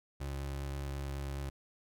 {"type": "tone with vibrato", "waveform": "30% pulse", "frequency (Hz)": 69.3, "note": "C#2", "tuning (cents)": 0, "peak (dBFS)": -34, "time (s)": [0.2, 1.5], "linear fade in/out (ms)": 10, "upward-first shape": "sine", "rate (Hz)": 5.3, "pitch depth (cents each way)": 10, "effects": []}